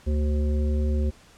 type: harmonic tone with a mistuned harmonic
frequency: 75.1 Hz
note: D2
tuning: 39 cents sharp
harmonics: 1 / 3 / 5 / 7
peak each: -21 / -31 / -35 / -38 dBFS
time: 0.06-1.11 s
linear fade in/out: 20 ms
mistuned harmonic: 1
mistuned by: -92 cents
effects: pink hiss -53 dBFS RMS until 1.37 s + low-pass 9000 Hz 12 dB/octave